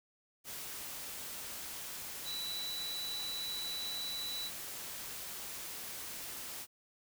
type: tone in noise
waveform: sine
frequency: 3951 Hz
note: B7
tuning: in tune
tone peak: -38 dBFS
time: 2.24-4.51 s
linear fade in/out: 50 ms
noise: white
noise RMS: -44 dBFS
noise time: 0.44-6.67 s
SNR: +3 dB
effects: none